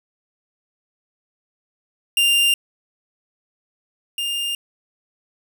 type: tone pair in turn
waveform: 45% pulse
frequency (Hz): 2794 / 2807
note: F7 / F7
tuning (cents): 0 / +8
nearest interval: unison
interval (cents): 8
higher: second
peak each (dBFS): -14 / -22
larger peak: first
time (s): 2.17-2.54 / 4.18-4.55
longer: neither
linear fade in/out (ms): 2
effects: none